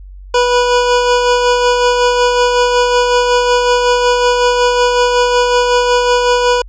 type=tone with tremolo; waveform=25% pulse; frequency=490 Hz; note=B4; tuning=14 cents flat; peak=-4 dBFS; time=0.34-6.62 s; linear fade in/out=5 ms; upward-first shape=sine; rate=5.4 Hz; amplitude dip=35%; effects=added 47 Hz sine -30 dBFS peak until 6.68 s + resampled to 16000 Hz